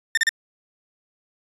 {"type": "tone bursts", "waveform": "40% pulse", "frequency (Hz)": 1806, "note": "A6", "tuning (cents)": 45, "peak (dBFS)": -15, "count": 3, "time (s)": [0.15, 0.292], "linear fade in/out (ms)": 2, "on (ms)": 24, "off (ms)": 35, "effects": ["resampled to 24000 Hz"]}